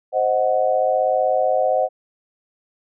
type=chord; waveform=sine; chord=C diminished; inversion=none; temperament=equal with one note detuned; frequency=523.3 / 624.4 / 740 Hz; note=C5 / Eb5 / Gb5; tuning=0 / +6 / 0 cents; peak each=-20 dBFS; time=0.12-1.89 s; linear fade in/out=50 ms; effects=none